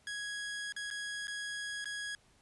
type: tone with dropouts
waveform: sawtooth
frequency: 1661.2 Hz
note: G#6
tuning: in tune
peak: -34 dBFS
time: 0.07-2.15 s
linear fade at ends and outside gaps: 1 ms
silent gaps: 0.723-0.764 / 0.903-0.91 / 1.271-1.28 / 1.844-1.856 s
effects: pink hiss -67 dBFS RMS until 2.41 s + resampled to 24000 Hz